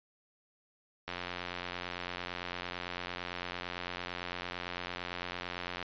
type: click train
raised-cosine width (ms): 0.3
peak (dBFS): -21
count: 423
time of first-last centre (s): 1.08-5.827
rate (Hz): 88.9
effects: resampled to 11025 Hz